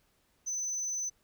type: tone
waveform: sine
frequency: 6080 Hz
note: F#8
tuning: 46 cents sharp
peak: -29 dBFS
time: 0.46-1.1 s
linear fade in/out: 20 ms
effects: tanh soft clip ceiling -31 dBFS + pink hiss -71 dBFS RMS until 1.23 s